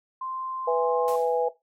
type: tone with pitch glide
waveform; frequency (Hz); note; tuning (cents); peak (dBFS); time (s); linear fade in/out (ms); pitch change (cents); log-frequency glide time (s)
sine; 1044 to 1058; C6 to C6; -4 to +19; -30; 0.21-1.16; 5; +23; 0.77-1.01
type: harmonic tone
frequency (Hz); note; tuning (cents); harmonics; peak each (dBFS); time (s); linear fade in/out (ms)
164.9; E3; +1; 3 / 4 / 5; -22 / -28 / -27; 0.67-1.49; 10
type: noise with exponential decay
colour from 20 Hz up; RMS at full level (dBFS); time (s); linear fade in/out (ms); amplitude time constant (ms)
white; -40; 1.08-1.49; 0; 88
effects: noise-tail reverb RT60 0.2 s tail -17 dB re dry + MP3 64 kbps